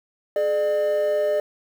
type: tone pair together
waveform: triangle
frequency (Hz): 424.3 / 600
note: G#4 / D5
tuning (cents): +37 / +37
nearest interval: tritone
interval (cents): 600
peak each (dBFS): -23 / -17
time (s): 0.36-1.4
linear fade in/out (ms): 2
effects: tanh soft clip ceiling -12 dBFS + 8-bit